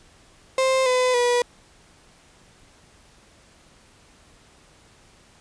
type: tone with pitch steps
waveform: 35% pulse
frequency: 525 / 505.1 / 485.9 Hz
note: C5 / B4 / B4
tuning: +6 / +39 / -28 cents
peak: -16 dBFS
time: 0.58-1.42 s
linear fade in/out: 2 ms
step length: 280 ms
effects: pink hiss -54 dBFS RMS until 5.4 s + resampled to 22050 Hz